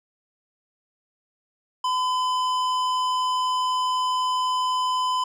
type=tone with hard clipping; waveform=sine; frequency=1012 Hz; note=B5; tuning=42 cents sharp; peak=-23 dBFS; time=1.84-5.24 s; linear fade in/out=5 ms; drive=12 dB; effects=none